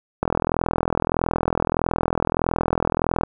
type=click train; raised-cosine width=1 ms; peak=-5 dBFS; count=126; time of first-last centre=0.23-3.235 s; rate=41.6 Hz; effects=none